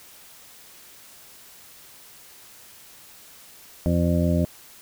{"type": "harmonic tone", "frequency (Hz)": 86, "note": "F2", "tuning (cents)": -26, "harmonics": [1, 2, 3, 4, 6, 7], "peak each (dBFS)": [-23, -22, -26, -31, -33, -28], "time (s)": [3.86, 4.45], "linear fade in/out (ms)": 0, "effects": ["white hiss -48 dBFS RMS until 4.81 s"]}